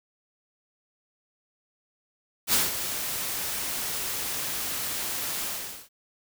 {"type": "noise with ADSR envelope", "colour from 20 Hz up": "white", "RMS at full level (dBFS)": -21, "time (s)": [2.47, 5.89], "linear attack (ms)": 64, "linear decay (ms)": 170, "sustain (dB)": -10, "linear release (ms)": 440, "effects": []}